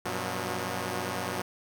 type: tone cluster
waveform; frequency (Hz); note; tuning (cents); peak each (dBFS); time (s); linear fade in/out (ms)
5% pulse; 95.2 / 121.2 / 180.7; F#2 / B2 / F#3; +50 / -32 / -41; -24; 0.05-1.42; 5
effects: none